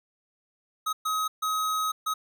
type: tone bursts at uneven times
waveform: square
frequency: 1268 Hz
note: D#6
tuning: 32 cents sharp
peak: -26 dBFS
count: 4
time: 0.86-0.93 / 1.05-1.28 / 1.42-1.92 / 2.06-2.14 s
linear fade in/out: 10 ms
effects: none